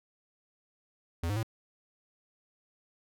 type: tone with pitch steps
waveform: square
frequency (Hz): 84 / 103.3 / 111.9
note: E2 / G#2 / A2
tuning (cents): +33 / -9 / +30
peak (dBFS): -30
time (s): 1.23-1.431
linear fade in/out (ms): 5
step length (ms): 67
effects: none